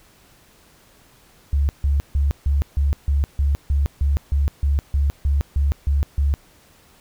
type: tone bursts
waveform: sine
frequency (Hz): 70.6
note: C#2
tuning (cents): +32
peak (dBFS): -15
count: 16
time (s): 1.53-6.34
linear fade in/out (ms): 0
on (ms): 160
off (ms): 150
effects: pink hiss -53 dBFS RMS until 7 s